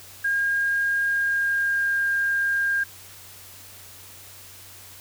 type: tone with pitch glide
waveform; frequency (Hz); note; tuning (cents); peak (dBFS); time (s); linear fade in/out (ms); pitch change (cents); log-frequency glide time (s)
sine; 1619 to 1606.9; G#6 to G6; -45 to +42; -20; 0.24-2.84; 10; -13; 1.06-1.99
effects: added 94 Hz sine -53 dBFS peak until 5 s + white hiss -45 dBFS RMS until 5 s